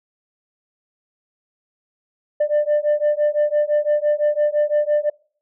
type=beating tone pair; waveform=sine; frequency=592 / 597.9 Hz; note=D5 / D5; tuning=+14 / +31 cents; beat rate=5.9 Hz; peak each=-17 dBFS; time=2.4-5.1 s; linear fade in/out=10 ms; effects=noise-tail reverb RT60 0.5 s tail -26 dB re dry + tanh soft clip ceiling -12 dBFS